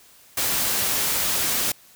white noise, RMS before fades -23 dBFS, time 0.37-1.72 s, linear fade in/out 5 ms, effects white hiss -52 dBFS RMS until 1.95 s

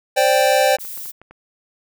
square chord, C suspended second, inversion none, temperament equal, 523.3 / 587.3 / 784 Hz, C5 / D5 / G5, 0 / 0 / 0 cents, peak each -18 dBFS, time 0.16-0.77 s, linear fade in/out 20 ms
clicks, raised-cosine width 0.5 ms, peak -27 dBFS, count 11, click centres 0.408 / 0.466 / 0.525 / 0.608 / 0.736 / 0.786 / 0.85 / 0.976 / 1.057 / 1.216 / 1.31 s
violet noise, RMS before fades -31 dBFS, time 0.79-1.12 s, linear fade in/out 20 ms
effects none

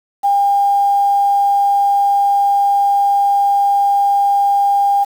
sine tone with quantisation, 803 Hz, G5, 41 cents sharp, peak -10 dBFS, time 0.23-5.05 s, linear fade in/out 20 ms, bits 6, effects none

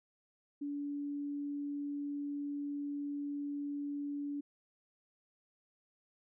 sine tone, 287.2 Hz, D4, 39 cents flat, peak -36 dBFS, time 0.61-4.41 s, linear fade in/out 10 ms, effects none

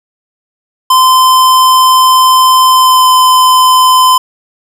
square tone with pitch glide, 1031 to 1023.3 Hz, C6 to C6, -26 to -39 cents, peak -4 dBFS, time 0.9-4.18 s, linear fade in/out 5 ms, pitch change -13 cents, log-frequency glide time 2.69-3.1 s, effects none

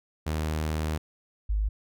sawtooth / sine tone pair in turn, 77.78 / 51.79 Hz, D#2 / G#1, 0 / -4 cents, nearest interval perfect fifth, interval 704 cents, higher first, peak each -23 dBFS, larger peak neither, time 0.26-0.98 / 1.49-1.69 s, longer first, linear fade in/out 10 ms, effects none

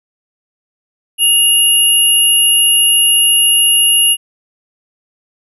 sine tone pair together, 2845 / 11223 Hz, F7 / F9, +31 / +7 cents, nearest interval 2 octaves, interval 2376 cents, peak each -10 dBFS, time 1.18-4.17 s, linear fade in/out 50 ms, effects none

